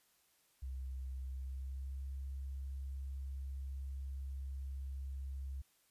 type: tone with pitch glide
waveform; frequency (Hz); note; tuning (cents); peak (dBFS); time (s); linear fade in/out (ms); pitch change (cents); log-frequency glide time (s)
sine; 65.41 to 67.6; C2 to C#2; 0 to -43; -40; 0.62-5.62; 10; +57; 1.23-2.06
effects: white hiss -73 dBFS RMS until 5.9 s + resampled to 32000 Hz